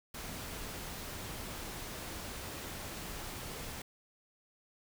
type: noise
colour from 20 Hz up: pink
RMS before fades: -43 dBFS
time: 0.14-3.82 s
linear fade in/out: 5 ms
effects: none